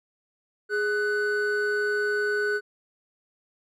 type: tone pair together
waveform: triangle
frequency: 415.3 / 1493.7 Hz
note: G#4 / F#6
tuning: 0 / +16 cents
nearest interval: octave + minor seventh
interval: 2216 cents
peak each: -24 dBFS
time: 0.69-2.61 s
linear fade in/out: 50 ms
effects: none